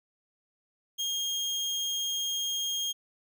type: tone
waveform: 30% pulse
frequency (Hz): 3237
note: G#7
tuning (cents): -45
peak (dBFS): -26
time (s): 0.98-2.93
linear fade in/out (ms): 20
effects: none